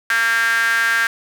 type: tone with high-pass filter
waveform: sawtooth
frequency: 228.7 Hz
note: A#3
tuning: 33 cents flat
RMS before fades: -17 dBFS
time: 0.1-1.07 s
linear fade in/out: 2 ms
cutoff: 1600 Hz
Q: 7.8
effects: none